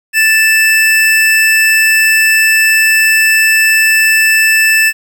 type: tone pair together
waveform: square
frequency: 1760 / 2637 Hz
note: A6 / E7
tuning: 0 / 0 cents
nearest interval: perfect fifth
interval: 700 cents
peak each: -10 dBFS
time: 0.13-4.93 s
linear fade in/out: 50 ms
effects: 7-bit